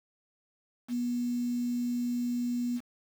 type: tone with quantisation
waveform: sine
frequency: 242.7 Hz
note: B3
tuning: 30 cents flat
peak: -28 dBFS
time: 0.88-2.81 s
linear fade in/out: 50 ms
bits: 8
effects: none